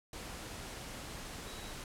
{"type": "tone in noise", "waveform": "sine", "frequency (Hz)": 3882, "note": "B7", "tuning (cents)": -31, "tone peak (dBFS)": -54, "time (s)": [1.47, 1.71], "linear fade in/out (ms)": 2, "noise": "pink", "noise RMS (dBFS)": -45, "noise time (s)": [0.13, 1.84], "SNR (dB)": -12, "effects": ["low-pass 11000 Hz 12 dB/octave"]}